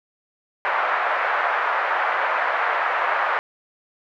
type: band-pass noise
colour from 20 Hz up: white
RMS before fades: -22 dBFS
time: 0.65-3.39 s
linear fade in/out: 0 ms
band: 610 to 1700 Hz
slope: 24 dB/octave
effects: none